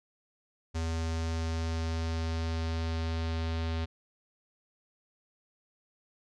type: tone with low-pass filter sweep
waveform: square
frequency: 81.7 Hz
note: E2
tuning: 15 cents flat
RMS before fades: -32 dBFS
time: 0.74-3.86 s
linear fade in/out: 20 ms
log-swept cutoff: 6500 to 4000 Hz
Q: 1.8
effects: none